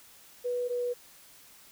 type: tone pair in turn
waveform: sine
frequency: 490.4 / 488 Hz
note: B4 / B4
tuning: -12 / -21 cents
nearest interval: unison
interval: 9 cents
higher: first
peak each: -28 dBFS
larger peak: neither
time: 0.44-0.69 / 0.69-0.94 s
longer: neither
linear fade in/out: 20 ms
effects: white hiss -55 dBFS RMS until 1.71 s

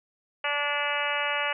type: harmonic tone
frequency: 290 Hz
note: D4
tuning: 22 cents flat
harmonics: 2 / 3 / 4 / 5 / 6 / 7 / 8 / 9 / 10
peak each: -34 / -34 / -34 / -34 / -34 / -34 / -34 / -34 / -34 dBFS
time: 0.44-1.53 s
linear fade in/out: 5 ms
effects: none

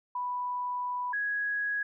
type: tone pair in turn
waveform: sine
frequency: 987.8 / 1663.9 Hz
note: B5 / G#6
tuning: 0 / +3 cents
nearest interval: major sixth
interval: 903 cents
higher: second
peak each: -30 / -28 dBFS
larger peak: second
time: 0.15-1.13 / 1.13-1.83 s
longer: first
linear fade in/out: 5 ms
effects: none

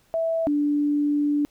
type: tone pair in turn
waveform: sine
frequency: 656 / 292.2 Hz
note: E5 / D4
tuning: -9 / -9 cents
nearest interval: octave + major second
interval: 1400 cents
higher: first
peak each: -21 / -19 dBFS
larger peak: second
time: 0.14-0.47 / 0.47-1.45 s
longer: second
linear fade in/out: 0 ms
effects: pink hiss -62 dBFS RMS until 1.5 s

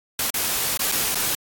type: noise with dropouts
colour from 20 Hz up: white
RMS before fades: -23 dBFS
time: 0.19-1.35 s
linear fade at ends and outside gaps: 2 ms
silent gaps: 0.303-0.341 / 0.774-0.794 / 0.917-0.921 / 1.147-1.154 s
effects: AAC 64 kbps

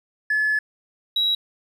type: tone pair in turn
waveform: triangle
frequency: 1718 / 3871 Hz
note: A6 / B7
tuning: -42 / -35 cents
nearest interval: octave + major second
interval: 1407 cents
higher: second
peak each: -15 dBFS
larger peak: neither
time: 0.3-0.59 / 1.16-1.35 s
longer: first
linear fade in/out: 5 ms
effects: tanh soft clip ceiling -15 dBFS

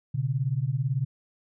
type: beating tone pair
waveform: sine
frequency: 123.4 / 141.4 Hz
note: B2 / C#3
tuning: -1 / +35 cents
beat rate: 18 Hz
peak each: -27 dBFS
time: 0.14-1.05 s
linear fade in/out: 10 ms
effects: none

